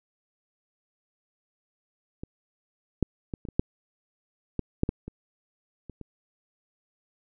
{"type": "clicks", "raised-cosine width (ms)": 3, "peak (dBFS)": [-23, -9, -19, -26, -23, -8, -14, -8, -12, -24, -27, -27], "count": 12, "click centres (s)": [2.235, 3.027, 3.338, 3.452, 3.487, 3.595, 4.593, 4.834, 4.891, 5.08, 5.897, 6.013], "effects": []}